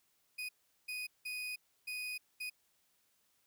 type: tone bursts at uneven times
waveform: 35% pulse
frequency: 2489 Hz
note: D#7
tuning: in tune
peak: -37 dBFS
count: 5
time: 0.38-0.49 / 0.88-1.07 / 1.25-1.56 / 1.87-2.18 / 2.4-2.5 s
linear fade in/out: 10 ms
effects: white hiss -75 dBFS RMS until 3.46 s